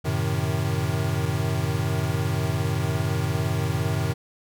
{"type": "chord", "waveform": "square", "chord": "F# diminished seventh", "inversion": "none", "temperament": "equal with one note detuned", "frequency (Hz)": [92.5, 110, 129.91, 155.56], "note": ["F#2", "A2", "C3", "Eb3"], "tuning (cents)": [0, 0, -12, 0], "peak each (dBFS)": -29, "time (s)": [0.04, 4.14], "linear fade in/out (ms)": 20, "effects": []}